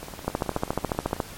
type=two click trains; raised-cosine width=1 ms; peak=-9 / -23 dBFS; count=14 / 22; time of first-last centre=0.28-1.202 / 0.03-1.165 s; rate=14.1 / 18.5 Hz; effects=pink hiss -42 dBFS RMS until 1.37 s + MP3 64 kbps